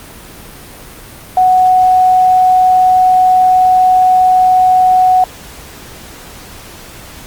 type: tone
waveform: sine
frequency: 740 Hz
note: F#5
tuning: in tune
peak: -5 dBFS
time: 1.37-5.24 s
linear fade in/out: 2 ms
effects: pink hiss -33 dBFS RMS until 7.26 s + Opus 32 kbps